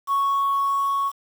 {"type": "tone with level ramp", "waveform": "sine", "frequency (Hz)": 1108.7, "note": "C#6", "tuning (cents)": 0, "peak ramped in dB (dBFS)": [-16, -19], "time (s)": [0.07, 1.12], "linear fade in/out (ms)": 50, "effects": ["tanh soft clip ceiling -16 dBFS", "7-bit"]}